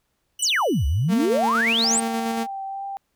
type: tone with exponential decay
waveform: sawtooth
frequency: 2960 Hz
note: F#7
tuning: in tune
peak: -27 dBFS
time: 0.39-1.96 s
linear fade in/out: 5 ms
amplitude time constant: 340 ms
type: exponential two-way sweep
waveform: sine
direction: down then up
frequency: 8870 to 64 to 8870 Hz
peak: -18 dBFS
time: 0.42-2 s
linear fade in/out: 5 ms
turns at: 0.86 s
type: tone with tremolo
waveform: sawtooth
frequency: 228.3 Hz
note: A#3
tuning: 36 cents flat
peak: -19 dBFS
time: 1.08-2.47 s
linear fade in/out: 50 ms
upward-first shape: square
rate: 8.5 Hz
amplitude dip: 25%
type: tone with vibrato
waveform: sine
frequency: 784 Hz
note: G5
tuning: in tune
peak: -28 dBFS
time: 1.84-2.97 s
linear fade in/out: 0 ms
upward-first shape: triangle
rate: 2.2 Hz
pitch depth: 17 cents each way
effects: pink hiss -72 dBFS RMS until 3.15 s